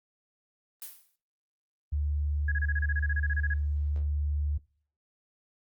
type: noise with exponential decay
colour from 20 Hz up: blue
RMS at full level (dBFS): -37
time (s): 0.82-1.16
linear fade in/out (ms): 1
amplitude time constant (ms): 72
type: tone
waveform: sine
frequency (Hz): 73.42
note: D2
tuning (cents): 0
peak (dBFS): -26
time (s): 1.92-4.58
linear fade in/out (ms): 10
type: tone bursts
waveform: sine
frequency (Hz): 1661.2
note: G#6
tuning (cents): 0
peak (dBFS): -29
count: 16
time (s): 2.48-3.539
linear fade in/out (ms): 5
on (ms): 39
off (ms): 29
effects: noise-tail reverb RT60 0.5 s tail -24 dB re dry + Opus 32 kbps